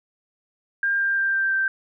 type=tone with pitch steps; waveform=sine; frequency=1601 / 1591.8 / 1582.6 / 1573.5 / 1564.4 Hz; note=G6 / G6 / G6 / G6 / G6; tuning=+36 / +26 / +16 / +6 / -4 cents; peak=-19 dBFS; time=0.83-1.68 s; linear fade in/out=2 ms; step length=170 ms; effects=none